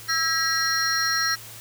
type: tone cluster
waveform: triangle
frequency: 1320 / 1625 / 1915 / 4205 / 5600 Hz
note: E6 / G#6 / A#6 / C8 / F8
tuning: +2 / -38 / +46 / +8 / +4 cents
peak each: -26 dBFS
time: 0.08-1.36 s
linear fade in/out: 20 ms
effects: added 111 Hz sine -48 dBFS peak until 1.6 s + white hiss -42 dBFS RMS until 1.6 s